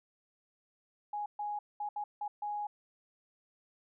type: tone bursts at uneven times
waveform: sine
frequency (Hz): 830.6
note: G#5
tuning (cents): 0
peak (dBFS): -34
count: 6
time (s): 1.13-1.26 / 1.39-1.59 / 1.8-1.89 / 1.96-2.04 / 2.21-2.28 / 2.42-2.67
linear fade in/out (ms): 5
effects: none